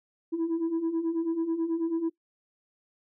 sine beating tone pair, 323.1 / 332.3 Hz, E4 / E4, -35 / +14 cents, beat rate 9.2 Hz, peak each -30 / -25 dBFS, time 0.32-2.1 s, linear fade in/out 20 ms, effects noise-tail reverb RT60 0.1 s tail -20 dB re dry + tanh soft clip ceiling -23 dBFS

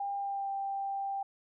sine tone with pitch glide, 800 to 787.6 Hz, G5 to G5, +35 to +8 cents, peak -32 dBFS, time 0-1.23 s, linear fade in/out 5 ms, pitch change -27 cents, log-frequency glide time 0.15-0.51 s, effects none

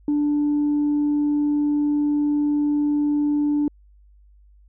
sine tone, 293.7 Hz, D4, in tune, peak -16 dBFS, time 0.08-3.68 s, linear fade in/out 2 ms, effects tanh soft clip ceiling -15 dBFS + added 50 Hz sine -49 dBFS peak until 4.68 s

